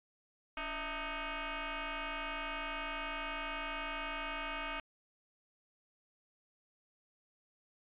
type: tone with frequency modulation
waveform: sine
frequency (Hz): 652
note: E5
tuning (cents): -19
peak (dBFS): -37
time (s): 0.57-4.8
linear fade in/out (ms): 2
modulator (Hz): 312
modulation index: 7.2
effects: resampled to 8000 Hz